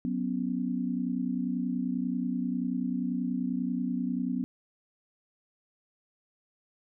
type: chord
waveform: sine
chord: F# suspended fourth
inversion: none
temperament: equal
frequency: 185 / 246.9 / 277.2 Hz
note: F#3 / B3 / C#4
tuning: 0 / 0 / 0 cents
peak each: -33 / -30 / -35 dBFS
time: 0.05-4.44 s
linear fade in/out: 0 ms
effects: none